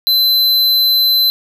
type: tone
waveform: square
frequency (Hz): 4050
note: B7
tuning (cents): +43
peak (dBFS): -10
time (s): 0.07-1.3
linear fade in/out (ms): 0
effects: none